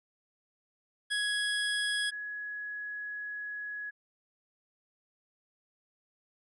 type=tone pair in turn; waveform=25% pulse / sine; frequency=1669 / 1679.6 Hz; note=G#6 / G#6; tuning=+8 / +19 cents; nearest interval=unison; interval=11 cents; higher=second; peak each=-25 / -36 dBFS; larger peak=first; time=1.1-2.11 / 2.11-3.91 s; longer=second; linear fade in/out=20 ms; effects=resampled to 24000 Hz